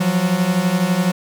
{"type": "beating tone pair", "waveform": "45% pulse", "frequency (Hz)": [172.7, 184.7], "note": ["F3", "F#3"], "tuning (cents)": [-19, -3], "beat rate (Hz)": 12, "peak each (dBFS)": [-20, -17], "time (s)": [0, 1.12], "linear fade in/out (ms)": 10, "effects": []}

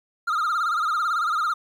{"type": "tone with vibrato", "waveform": "triangle", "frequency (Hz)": 1307, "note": "E6", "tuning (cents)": -15, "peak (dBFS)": -19, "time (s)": [0.27, 1.54], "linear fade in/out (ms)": 10, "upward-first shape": "sine", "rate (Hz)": 18, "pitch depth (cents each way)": 130, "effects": ["10-bit"]}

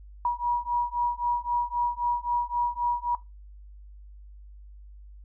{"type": "beating tone pair", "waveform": "sine", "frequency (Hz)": [960, 963.8], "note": ["B5", "B5"], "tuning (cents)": [-49, -43], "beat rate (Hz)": 3.8, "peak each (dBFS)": -27, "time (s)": [0.25, 3.15], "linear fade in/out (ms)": 2, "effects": ["noise-tail reverb RT60 0.2 s tail -17 dB re dry", "added 50 Hz sine -44 dBFS peak until 5.24 s"]}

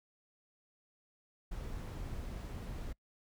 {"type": "noise", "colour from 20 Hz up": "brown", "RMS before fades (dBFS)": -42, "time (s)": [1.51, 2.93], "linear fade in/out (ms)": 10, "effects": ["noise-tail reverb RT60 0.1 s tail -25 dB re dry"]}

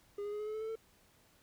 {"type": "tone with pitch steps", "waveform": "triangle", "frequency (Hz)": [407.5, 412.9, 418.5, 424.1, 429.7, 435.5, 441.3, 447.2], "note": ["G#4", "G#4", "G#4", "G#4", "A4", "A4", "A4", "A4"], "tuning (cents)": [-33, -10, 13, 36, -41, -18, 5, 28], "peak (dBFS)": -35, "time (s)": [0.18, 0.756], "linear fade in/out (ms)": 5, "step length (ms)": 72, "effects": ["pink hiss -67 dBFS RMS until 1.42 s"]}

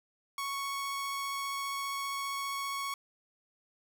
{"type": "tone with vibrato", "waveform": "sawtooth", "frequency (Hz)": 1108.7, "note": "C#6", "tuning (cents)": 0, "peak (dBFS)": -30, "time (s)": [0.38, 2.94], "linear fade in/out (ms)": 2, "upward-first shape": "triangle", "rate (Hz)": 15, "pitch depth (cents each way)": 9, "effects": []}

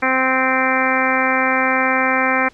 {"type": "harmonic tone", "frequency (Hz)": 260.6, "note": "C4", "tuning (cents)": -7, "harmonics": [1, 2, 3, 4, 5, 6, 7, 8, 9], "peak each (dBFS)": [-23, -23, -23, -23, -23, -23, -23, -23, -23], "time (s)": [0.02, 2.49], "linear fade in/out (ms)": 10, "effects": ["pink hiss -50 dBFS RMS until 2.53 s", "low-pass 6000 Hz 12 dB/octave"]}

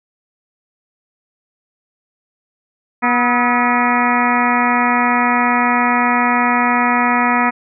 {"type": "harmonic tone with a mistuned harmonic", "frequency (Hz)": 243, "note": "B3", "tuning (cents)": -28, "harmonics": [1, 2, 3, 4, 5, 6, 7, 8, 9, 10], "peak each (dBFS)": [-18, -28, -20, -18, -19, -30, -24, -21, -24, -26], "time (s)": [3.02, 7.51], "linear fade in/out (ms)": 20, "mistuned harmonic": 5, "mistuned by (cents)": 76, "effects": []}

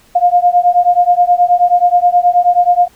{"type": "beating tone pair", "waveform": "sine", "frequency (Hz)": [704, 713.4], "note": ["F5", "F5"], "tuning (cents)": [14, 37], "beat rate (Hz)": 9.4, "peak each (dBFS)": -10, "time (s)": [0.15, 2.88], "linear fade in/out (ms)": 10, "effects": ["pink hiss -48 dBFS RMS until 2.95 s"]}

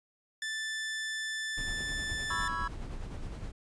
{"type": "tone", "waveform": "sawtooth", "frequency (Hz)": 1760, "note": "A6", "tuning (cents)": 0, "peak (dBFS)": -30, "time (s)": [0.42, 2.48], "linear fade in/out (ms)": 2}
{"type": "noise with tremolo", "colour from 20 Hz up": "brown", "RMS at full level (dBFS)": -38, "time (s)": [1.57, 3.52], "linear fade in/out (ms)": 10, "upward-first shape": "sine", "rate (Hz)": 9.7, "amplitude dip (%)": 40}
{"type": "chord", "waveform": "triangle", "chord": "C# minor seventh", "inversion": "third", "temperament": "equal with one note detuned", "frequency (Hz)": [987.8, 1108.7, 1325.4, 1661.2], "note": ["B5", "C#6", "E6", "G#6"], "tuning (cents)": [0, 0, 9, 0], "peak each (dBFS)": -36, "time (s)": [2.3, 2.68], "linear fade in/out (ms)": 5}
{"effects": ["resampled to 22050 Hz"]}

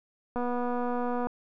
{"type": "click train", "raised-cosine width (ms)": 1, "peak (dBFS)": -19, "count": 223, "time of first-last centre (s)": [0.36, 1.27], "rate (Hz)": 244, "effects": []}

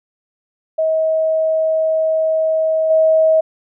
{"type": "tone with level steps", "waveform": "sine", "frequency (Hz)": 637, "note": "D#5", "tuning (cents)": 41, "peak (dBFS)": [-13, -9], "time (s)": [0.78, 3.41], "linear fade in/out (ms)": 10, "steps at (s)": 2.9, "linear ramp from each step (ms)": 5, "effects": []}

